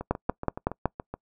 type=two click trains; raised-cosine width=1 ms; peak=-20 / -9 dBFS; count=9 / 5; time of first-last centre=0.01-1.14 / 0.11-0.856 s; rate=7.08 / 5.36 Hz; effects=noise-tail reverb RT60 0.1 s tail -25 dB re dry